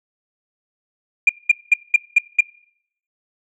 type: tone bursts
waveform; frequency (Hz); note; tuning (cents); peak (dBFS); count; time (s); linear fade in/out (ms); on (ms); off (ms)
sine; 2408; D7; +43; -6; 6; 1.27-2.408; 5; 23; 200
effects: noise-tail reverb RT60 0.7 s tail -24 dB re dry + tanh soft clip ceiling -3 dBFS

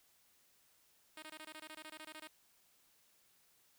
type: tone bursts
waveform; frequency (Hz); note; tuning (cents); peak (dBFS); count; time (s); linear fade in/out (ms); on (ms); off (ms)
5% pulse; 311.1; D#4; 0; -37; 15; 1.17-2.273; 2; 53; 22
effects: white hiss -71 dBFS RMS until 3.78 s

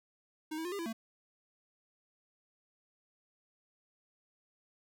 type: tone with pitch steps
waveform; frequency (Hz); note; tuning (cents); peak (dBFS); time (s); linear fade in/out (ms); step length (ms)
square; 311.3 / 323.2 / 355 / 401.9 / 334.8 / 225; D#4 / E4 / F4 / G4 / E4 / A3; +1 / -34 / +28 / +43 / +27 / +39; -37; 0.51-0.93; 10; 70
effects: none

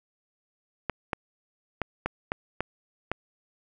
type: clicks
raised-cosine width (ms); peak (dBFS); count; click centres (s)
0.5; -12; 7; 0.897 / 1.132 / 1.817 / 2.06 / 2.319 / 2.606 / 3.116
effects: none

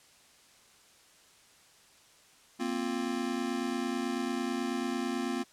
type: chord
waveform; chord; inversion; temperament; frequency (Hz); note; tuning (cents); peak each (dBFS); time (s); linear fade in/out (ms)
square; Bb suspended second; none; just; 233.1 / 262.2 / 349.6; Bb3 / C4 / F4; 0 / +4 / +2; -36 / -35 / -37; 2.59-5.44; 20
effects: white hiss -60 dBFS RMS until 5.52 s + low-pass 9000 Hz 12 dB/octave

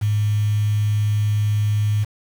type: tone with quantisation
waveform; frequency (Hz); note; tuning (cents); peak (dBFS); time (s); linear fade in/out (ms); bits
sine; 105.2; G#2; +23; -16; 0.01-2.05; 20; 6
effects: none

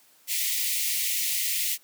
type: high-pass noise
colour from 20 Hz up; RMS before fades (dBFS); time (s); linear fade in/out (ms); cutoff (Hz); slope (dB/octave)
white; -27; 0.27-1.78; 50; 1900; 96
effects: white hiss -59 dBFS RMS until 1.83 s + high-pass 150 Hz 12 dB/octave

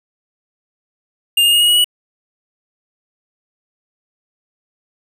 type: tone with pitch steps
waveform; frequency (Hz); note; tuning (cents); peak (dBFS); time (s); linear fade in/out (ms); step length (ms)
square; 2811 / 2835 / 2860 / 2885 / 2910 / 2935; F7 / F7 / F7 / F#7 / F#7 / F#7; +11 / +25 / +41 / -44 / -29 / -15; -10; 1.37-1.844; 5; 79
effects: none

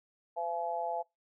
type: harmonic tone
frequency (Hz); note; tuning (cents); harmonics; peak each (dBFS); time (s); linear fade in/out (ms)
170; F3; -46; 3 / 4 / 5; -40 / -35 / -36; 0.36-1.03; 20
effects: noise-tail reverb RT60 0.2 s tail -24 dB re dry

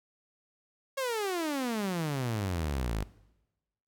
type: exponential sweep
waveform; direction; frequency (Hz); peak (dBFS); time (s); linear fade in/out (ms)
sawtooth; down; 554.4 to 49; -26; 0.97-3.04; 10
effects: noise-tail reverb RT60 1.0 s tail -20 dB re dry

